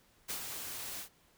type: noise with ADSR envelope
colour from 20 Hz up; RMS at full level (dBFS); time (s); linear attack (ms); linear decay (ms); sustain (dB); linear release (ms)
white; -37; 0.28-1.09; 23; 84; -5; 92
effects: pink hiss -67 dBFS RMS until 1.37 s